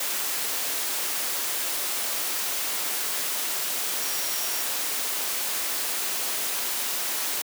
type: tone in noise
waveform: sine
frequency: 5620 Hz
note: F8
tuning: 10 cents sharp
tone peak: -36 dBFS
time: 4.02-4.63 s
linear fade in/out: 5 ms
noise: white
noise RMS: -28 dBFS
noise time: 0-7.42 s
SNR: -11 dB
effects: high-pass 300 Hz 12 dB/octave